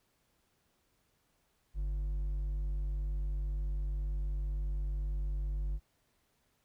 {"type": "tone with hard clipping", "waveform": "triangle", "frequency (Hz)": 49, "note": "G1", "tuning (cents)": 0, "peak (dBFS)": -33, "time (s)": [1.74, 5.8], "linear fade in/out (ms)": 50, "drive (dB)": 7, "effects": ["pink hiss -75 dBFS RMS until 6.64 s"]}